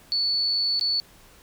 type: tone with dropouts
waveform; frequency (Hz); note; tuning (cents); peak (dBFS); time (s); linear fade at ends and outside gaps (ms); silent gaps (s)
sine; 4451; C#8; +6; -21; 0.12-1; 0; 0.795-0.811
effects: pink hiss -53 dBFS RMS until 1.42 s